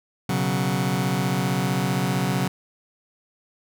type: chord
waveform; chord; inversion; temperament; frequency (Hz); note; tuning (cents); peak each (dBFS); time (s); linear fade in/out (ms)
sawtooth; B suspended second; none; just; 123.47 / 138.9 / 185.21; B2 / C#3 / F#3; 0 / +4 / +2; -24 / -21 / -20; 0.29-2.48; 5
effects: none